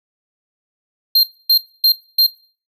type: tone bursts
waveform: square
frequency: 4186 Hz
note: C8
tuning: in tune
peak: -9 dBFS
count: 4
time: 1.15-2.266 s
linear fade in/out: 5 ms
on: 84 ms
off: 260 ms
effects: noise-tail reverb RT60 0.4 s tail -19 dB re dry